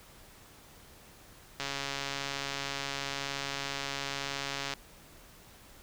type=click train; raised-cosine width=0.2 ms; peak=-17 dBFS; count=437; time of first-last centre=1.6-4.737 s; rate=139 Hz; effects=pink hiss -55 dBFS RMS until 5.82 s